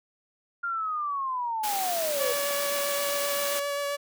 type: linear sweep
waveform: sine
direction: down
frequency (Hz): 1408 to 479.2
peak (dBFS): -27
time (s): 0.63-2.33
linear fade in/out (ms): 10
type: high-pass noise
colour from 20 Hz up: white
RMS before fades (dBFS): -32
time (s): 1.63-3.6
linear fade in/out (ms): 10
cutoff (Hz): 200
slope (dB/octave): 24
type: tone with vibrato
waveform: sawtooth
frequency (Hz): 570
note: C#5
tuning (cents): +48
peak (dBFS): -24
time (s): 2.19-3.97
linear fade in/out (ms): 20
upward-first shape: sine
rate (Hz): 7.6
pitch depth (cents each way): 12
effects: none